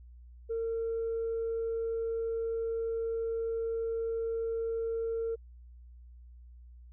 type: tone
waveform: sine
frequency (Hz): 455.8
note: A#4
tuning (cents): -39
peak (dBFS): -29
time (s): 0.49-5.36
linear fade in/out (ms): 20
effects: tanh soft clip ceiling -27 dBFS + added 60 Hz sine -49 dBFS peak until 6.92 s